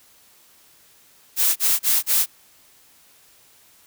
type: noise bursts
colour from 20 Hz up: blue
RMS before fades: -18 dBFS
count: 4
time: 1.36-2.262 s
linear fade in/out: 50 ms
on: 200 ms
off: 34 ms
effects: white hiss -54 dBFS RMS until 3.86 s